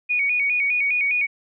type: tone with vibrato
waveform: sine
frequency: 2349 Hz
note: D7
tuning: in tune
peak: -18 dBFS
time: 0.09-1.27 s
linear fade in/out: 20 ms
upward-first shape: square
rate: 4.9 Hz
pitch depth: 80 cents each way
effects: none